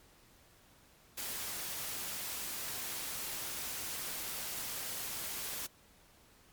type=noise; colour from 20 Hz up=white; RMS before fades=-40 dBFS; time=1.17-5.67 s; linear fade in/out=10 ms; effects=pink hiss -63 dBFS RMS until 6.52 s + MP3 96 kbps